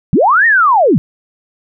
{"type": "linear two-way sweep", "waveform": "sine", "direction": "up then down", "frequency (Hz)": [122.5, 1888, 122.5], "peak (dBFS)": -6, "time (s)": [0.13, 0.98], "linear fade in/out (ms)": 0, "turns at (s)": 0.46, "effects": []}